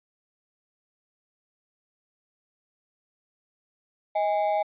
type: ring-modulated tone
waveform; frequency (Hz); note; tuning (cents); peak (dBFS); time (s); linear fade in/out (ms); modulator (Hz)
triangle; 725; F#5; -35; -17; 4.15-4.63; 10; 93.9
effects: resampled to 8000 Hz